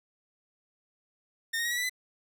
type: tone with pitch steps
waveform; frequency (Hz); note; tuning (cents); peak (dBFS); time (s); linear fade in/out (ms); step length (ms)
sawtooth; 1827 / 1862.2 / 1898 / 1934.5 / 1971.7 / 2010; A#6 / A#6 / A#6 / B6 / B6 / B6; -35 / -2 / +31 / -36 / -3 / +30; -25; 1.53-1.896; 10; 61
effects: none